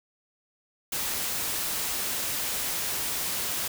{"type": "noise", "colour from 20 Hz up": "white", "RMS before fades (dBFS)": -30, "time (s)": [0.92, 3.68], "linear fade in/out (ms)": 5, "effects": []}